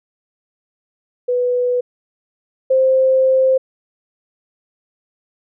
sine tone pair in turn, 493.9 / 524.2 Hz, B4 / C5, 0 / +3 cents, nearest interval minor second, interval 103 cents, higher second, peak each -14 / -10 dBFS, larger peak second, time 1.28-1.81 / 2.7-3.58 s, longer second, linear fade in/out 10 ms, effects none

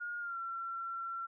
sine tone with pitch glide, 1427 to 1357.8 Hz, F6 to F6, +37 to -49 cents, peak -37 dBFS, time 0-1.27 s, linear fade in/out 20 ms, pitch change -86 cents, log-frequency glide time 0.19-0.38 s, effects none

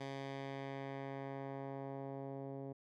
10% pulse tone with low-pass filter sweep, 136.8 Hz, C#3, 23 cents flat, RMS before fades -45 dBFS, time 0-2.73 s, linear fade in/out 10 ms, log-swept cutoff 4700 to 500 Hz, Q 0.85, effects none

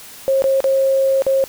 sine tone with dropouts, 538 Hz, C5, 48 cents sharp, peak -12 dBFS, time 0.28-1.44 s, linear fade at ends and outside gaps 0 ms, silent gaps 0.421-0.441 / 0.604-0.642 / 1.221-1.266 s, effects white hiss -38 dBFS RMS until 1.48 s

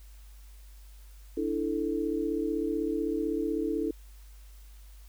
sine chord, D suspended second, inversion none, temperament equal, 293.7 / 329.6 / 440 Hz, D4 / E4 / A4, 0 / 0 / 0 cents, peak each -32 / -31 / -32 dBFS, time 1.37-3.91 s, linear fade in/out 5 ms, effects added 50 Hz sine -47 dBFS peak until 5.08 s + white hiss -61 dBFS RMS until 5.08 s

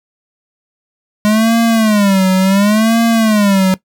square tone with vibrato, 207.7 Hz, G#3, in tune, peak -9 dBFS, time 1.25-3.74 s, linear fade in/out 0 ms, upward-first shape sine, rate 0.7 Hz, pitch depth 180 cents each way, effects noise-tail reverb RT60 0.1 s tail -18 dB re dry

